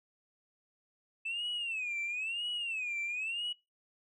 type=tone with vibrato; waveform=sine; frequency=2618 Hz; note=E7; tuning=13 cents flat; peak=-32 dBFS; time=1.25-3.53 s; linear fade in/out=10 ms; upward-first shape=sine; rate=1 Hz; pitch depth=190 cents each way; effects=noise-tail reverb RT60 0.2 s tail -21 dB re dry + tanh soft clip ceiling -31 dBFS